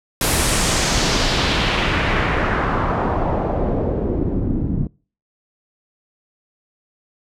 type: noise with low-pass filter sweep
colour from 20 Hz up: pink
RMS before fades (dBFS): -19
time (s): 0.21-4.87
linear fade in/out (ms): 2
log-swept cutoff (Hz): 12000 to 200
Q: 1.6
effects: noise-tail reverb RT60 0.4 s tail -25 dB re dry